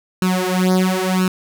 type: tone with flanger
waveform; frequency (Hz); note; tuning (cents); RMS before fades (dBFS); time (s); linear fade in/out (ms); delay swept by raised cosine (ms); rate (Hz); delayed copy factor
sawtooth; 185; F#3; 0; -17; 0.22-1.28; 2; 0.73 to 5.23; 0.98; +1
effects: none